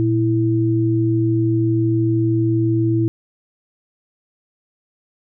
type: tone pair together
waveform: sine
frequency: 116.54 / 329.4 Hz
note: A#2 / E4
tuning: 0 / -1 cents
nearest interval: octave + tritone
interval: 1799 cents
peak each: -17 dBFS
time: 0-3.08 s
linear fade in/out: 0 ms
effects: none